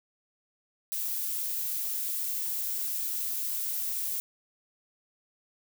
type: noise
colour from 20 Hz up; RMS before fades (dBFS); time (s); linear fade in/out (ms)
violet; -32; 0.92-4.2; 0
effects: none